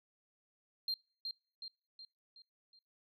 sine tone with echo, 4186 Hz, C8, in tune, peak -31 dBFS, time 0.88-0.94 s, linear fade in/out 2 ms, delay 370 ms, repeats 5, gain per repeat -6 dB, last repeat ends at 2.79 s, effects noise-tail reverb RT60 0.4 s tail -26 dB re dry + tanh soft clip ceiling -32 dBFS

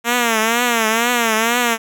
5% pulse tone with vibrato, 231.3 Hz, A#3, 13 cents flat, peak -3 dBFS, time 0.04-1.78 s, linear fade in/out 50 ms, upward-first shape triangle, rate 2.1 Hz, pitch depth 120 cents each way, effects none

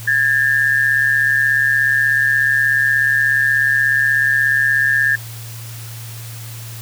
sine tone pair together, 1644.4 / 1781 Hz, G#6 / A6, -18 / +21 cents, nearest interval minor second, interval 139 cents, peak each -15 dBFS, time 0.07-5.16 s, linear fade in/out 10 ms, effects added 114 Hz sine -30 dBFS peak until 6.81 s + white hiss -36 dBFS RMS until 6.81 s

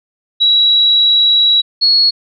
sine tone pair in turn, 3890 / 4341 Hz, B7 / C#8, -27 / -37 cents, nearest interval major second, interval 190 cents, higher second, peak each -7 dBFS, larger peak neither, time 0.4-1.62 / 1.81-2.11 s, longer first, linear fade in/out 20 ms, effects none

